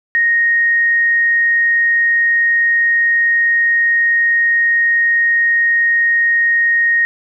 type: tone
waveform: sine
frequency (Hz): 1864.7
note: A#6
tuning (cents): 0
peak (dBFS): -10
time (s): 0.15-7.05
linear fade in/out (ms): 0
effects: none